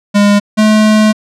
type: tone pair in turn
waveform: square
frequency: 204.1 / 214.9 Hz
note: G#3 / A3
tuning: -30 / -41 cents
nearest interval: minor second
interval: 89 cents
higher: second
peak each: -6 dBFS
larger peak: neither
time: 0.14-0.4 / 0.57-1.13 s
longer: second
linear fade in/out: 20 ms
effects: low-pass 8000 Hz 12 dB/octave